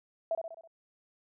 sine tone with echo, 659.3 Hz, E5, in tune, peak -27 dBFS, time 0.31-0.35 s, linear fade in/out 2 ms, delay 65 ms, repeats 5, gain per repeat -5 dB, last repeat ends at 0.675 s, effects none

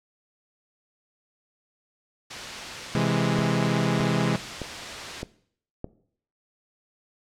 white noise, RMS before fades -34 dBFS, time 2.3-5.23 s, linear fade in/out 10 ms
sawtooth chord, C augmented, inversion none, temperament equal, 130.81 / 164.81 / 207.7 Hz, C3 / E3 / G#3, 0 / 0 / 0 cents, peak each -22 dBFS, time 2.95-4.36 s, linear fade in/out 0 ms
click train, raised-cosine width 2 ms, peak -18 dBFS, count 5, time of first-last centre 3.39-5.844 s, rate 1.63 Hz
effects noise-tail reverb RT60 0.6 s tail -18 dB re dry + low-pass 5000 Hz 12 dB/octave

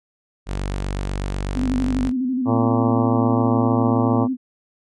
sawtooth tone, 48.09 Hz, G1, 32 cents flat, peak -19 dBFS, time 0.46-2.12 s, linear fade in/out 50 ms
sine tone with vibrato, 255.6 Hz, C4, 40 cents flat, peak -19 dBFS, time 1.54-4.37 s, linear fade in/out 50 ms, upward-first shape square, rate 12 Hz, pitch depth 53 cents each way
harmonic tone, 114.3 Hz, A#2, 34 cents flat, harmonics 1 / 2 / 3 / 4 / 5 / 6 / 7 / 8 / 9 / 10, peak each -21 / -24 / -26 / -27 / -28 / -29 / -29 / -30 / -31 / -31 dBFS, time 2.45-4.28 s, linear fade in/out 50 ms
effects resampled to 22050 Hz

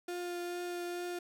35% pulse tone with vibrato, 351.8 Hz, F4, 13 cents sharp, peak -35 dBFS, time 0.08-1.19 s, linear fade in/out 5 ms, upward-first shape triangle, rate 2.3 Hz, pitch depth 11 cents each way, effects none

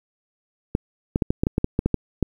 clicks, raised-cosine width 3 ms, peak -6 dBFS, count 12, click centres 0.751 / 1.159 / 1.222 / 1.305 / 1.435 / 1.469 / 1.581 / 1.644 / 1.791 / 1.86 / 1.943 / 2.227 s, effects 8-bit

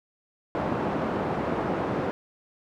pink band-pass noise, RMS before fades -28 dBFS, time 0.55-2.11 s, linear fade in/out 0 ms, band 170 to 1000 Hz, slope 12 dB/octave, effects none

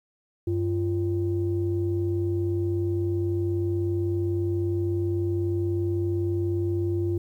sine tone pair together, 96.3 / 344.2 Hz, G2 / F4, -30 / -25 cents, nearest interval octave + minor seventh, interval 2205 cents, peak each -25 / -25 dBFS, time 0.47-7.18 s, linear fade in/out 5 ms, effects tanh soft clip ceiling -16 dBFS + 10-bit

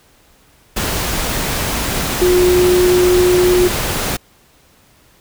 sine tone in noise, 360.4 Hz, F#4, 45 cents flat, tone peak -9 dBFS, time 2.21-3.68 s, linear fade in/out 10 ms, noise pink, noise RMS -19 dBFS, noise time 0.76-4.17 s, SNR +7 dB, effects pink hiss -51 dBFS RMS until 5.2 s

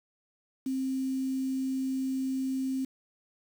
sine tone with quantisation, 263.8 Hz, C4, 14 cents sharp, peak -28 dBFS, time 0.66-2.85 s, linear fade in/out 5 ms, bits 8, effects none

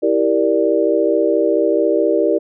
sine chord, E half-diminished seventh, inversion none, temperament equal with one note detuned, 327.5 / 392 / 466.2 / 587.3 Hz, E4 / G4 / Bb4 / D5, -11 / 0 / 0 / 0 cents, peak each -18 dBFS, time 0.02-2.39 s, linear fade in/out 20 ms, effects none

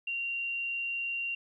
sine tone, 2763 Hz, F7, 19 cents flat, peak -31 dBFS, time 0.07-1.35 s, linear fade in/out 5 ms, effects 12-bit

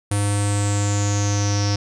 square tone with low-pass filter sweep, 102 Hz, G#2, 31 cents flat, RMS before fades -20 dBFS, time 0.11-1.76 s, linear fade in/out 5 ms, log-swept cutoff 9500 to 5400 Hz, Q 9.6, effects none

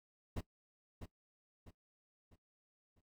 brown noise with echo, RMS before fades -38 dBFS, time 0.36-0.41 s, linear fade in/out 10 ms, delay 650 ms, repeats 4, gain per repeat -8 dB, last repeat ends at 3.01 s, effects noise-tail reverb RT60 0.1 s tail -18 dB re dry

